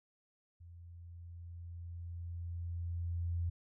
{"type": "tone with level ramp", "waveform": "sine", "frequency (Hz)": 85.7, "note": "F2", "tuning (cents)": -32, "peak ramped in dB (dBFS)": [-51, -32], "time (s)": [0.6, 3.5], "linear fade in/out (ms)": 10, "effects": []}